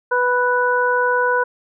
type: harmonic tone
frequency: 494 Hz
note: B4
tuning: in tune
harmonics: 1 / 2 / 3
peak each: -19 / -19 / -19 dBFS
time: 0.11-1.44 s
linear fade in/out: 10 ms
effects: none